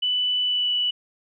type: tone with pitch glide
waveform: sine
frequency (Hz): 2983 to 2959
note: F#7 to F#7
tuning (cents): +13 to -1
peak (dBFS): -20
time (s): 0.02-0.91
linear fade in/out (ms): 10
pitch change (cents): -14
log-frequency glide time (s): 0.43-0.71
effects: none